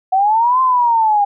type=linear two-way sweep; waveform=sine; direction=up then down; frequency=740 to 1046.5 to 802 Hz; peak=-10 dBFS; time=0.12-1.25 s; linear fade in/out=10 ms; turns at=0.61 s; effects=none